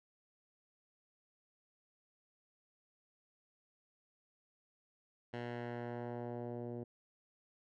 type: tone with low-pass filter sweep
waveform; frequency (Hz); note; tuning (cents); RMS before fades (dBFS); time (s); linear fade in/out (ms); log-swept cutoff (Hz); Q
10% pulse; 120.1; B2; -48; -43; 5.33-6.84; 10; 2800 to 420; 1
effects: none